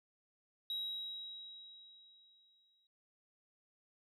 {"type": "tone with exponential decay", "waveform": "sine", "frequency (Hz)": 3838, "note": "A#7", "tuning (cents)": 50, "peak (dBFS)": -34, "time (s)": [0.7, 2.87], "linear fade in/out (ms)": 2, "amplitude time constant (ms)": 470, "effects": ["tanh soft clip ceiling -35 dBFS"]}